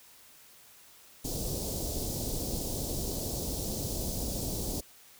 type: band-stop noise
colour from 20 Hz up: pink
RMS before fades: -34 dBFS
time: 1.24-4.81 s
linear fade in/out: 10 ms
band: 650 to 4500 Hz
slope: 24 dB/octave
effects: white hiss -56 dBFS RMS until 5.19 s

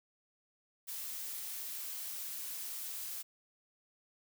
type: noise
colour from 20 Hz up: blue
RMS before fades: -42 dBFS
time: 0.87-3.23 s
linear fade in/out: 20 ms
effects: none

